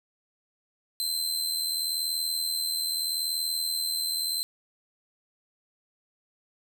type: tone with amplitude modulation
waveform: sawtooth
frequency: 4095 Hz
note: C8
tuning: 38 cents flat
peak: -22 dBFS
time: 1-4.43 s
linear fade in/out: 0 ms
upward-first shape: sine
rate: 80.8 Hz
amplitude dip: 50%
effects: none